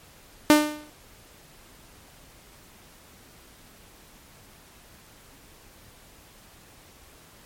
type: tone with exponential decay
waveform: sawtooth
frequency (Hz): 300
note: D4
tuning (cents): +37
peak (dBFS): -7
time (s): 0.5-0.9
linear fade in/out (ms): 0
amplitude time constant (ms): 85
effects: pink hiss -52 dBFS RMS until 7.45 s + MP3 64 kbps